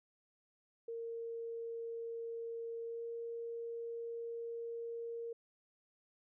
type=tone with pitch glide; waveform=sine; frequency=461.2 to 464.7 Hz; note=A#4 to A#4; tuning=-19 to -5 cents; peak=-40 dBFS; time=0.88-5.33 s; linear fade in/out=5 ms; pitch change=+14 cents; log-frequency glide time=2.84-3.03 s; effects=none